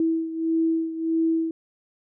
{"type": "beating tone pair", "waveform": "sine", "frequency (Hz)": [325.5, 327.1], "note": ["E4", "E4"], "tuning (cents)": [-22, -13], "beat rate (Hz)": 1.6, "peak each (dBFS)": [-22, -27], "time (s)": [0, 1.51], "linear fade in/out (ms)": 2, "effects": []}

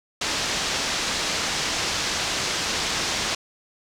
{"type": "low-pass noise", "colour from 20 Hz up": "white", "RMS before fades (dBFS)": -26, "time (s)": [0.21, 3.35], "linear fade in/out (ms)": 5, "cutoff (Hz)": 6300, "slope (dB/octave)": 24, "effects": []}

